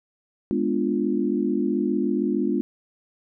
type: chord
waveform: sine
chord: G# diminished seventh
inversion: none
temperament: equal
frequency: 207.7 / 246.9 / 293.7 / 349.2 Hz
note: G#3 / B3 / D4 / F4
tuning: 0 / 0 / 0 / 0 cents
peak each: -26 dBFS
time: 0.51-2.61 s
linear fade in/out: 0 ms
effects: none